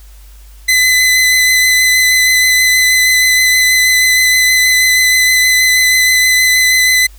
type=tone with vibrato; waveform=sawtooth; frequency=2018 Hz; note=B6; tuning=37 cents sharp; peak=-4 dBFS; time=0.68-7.07 s; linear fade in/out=10 ms; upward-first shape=triangle; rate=6.3 Hz; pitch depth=15 cents each way; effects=added 50 Hz sine -34 dBFS peak until 7.18 s + white hiss -46 dBFS RMS until 7.18 s